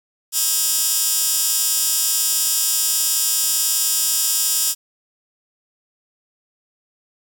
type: tone with high-pass filter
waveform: 15% pulse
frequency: 318.6 Hz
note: D#4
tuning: 41 cents sharp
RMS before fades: -19 dBFS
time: 0.32-4.75 s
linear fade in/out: 50 ms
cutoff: 7200 Hz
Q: 1.1
effects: none